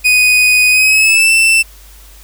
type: tone with pitch glide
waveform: 40% pulse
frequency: 2489 to 2668 Hz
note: D#7 to E7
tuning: 0 to +20 cents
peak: -6 dBFS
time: 0.04-1.63 s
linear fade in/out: 20 ms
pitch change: +120 cents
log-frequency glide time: 0.7-1.31 s
effects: added 50 Hz sine -37 dBFS peak until 2.23 s + white hiss -42 dBFS RMS until 2.23 s